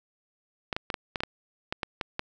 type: clicks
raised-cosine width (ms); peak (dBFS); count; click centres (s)
0.3; -13; 11; 0.728 / 0.765 / 0.902 / 0.942 / 1.158 / 1.205 / 1.235 / 1.725 / 1.832 / 2.012 / 2.194
effects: none